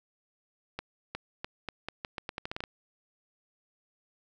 accelerating click train, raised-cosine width 0.3 ms, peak -19 dBFS, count 14, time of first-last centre 0.79-2.638 s, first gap 360 ms, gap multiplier 0.82, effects none

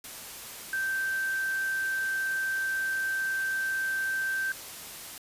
sine tone in noise, 1561 Hz, G6, 8 cents flat, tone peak -27 dBFS, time 0.73-4.52 s, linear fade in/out 2 ms, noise white, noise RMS -42 dBFS, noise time 0.04-5.18 s, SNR +12 dB, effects resampled to 32000 Hz

